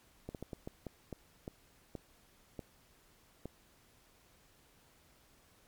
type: slowing click train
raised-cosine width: 2 ms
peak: -28 dBFS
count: 11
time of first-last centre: 0.29-3.456 s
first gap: 58 ms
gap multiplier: 1.35
effects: pink hiss -66 dBFS RMS until 5.67 s + MP3 96 kbps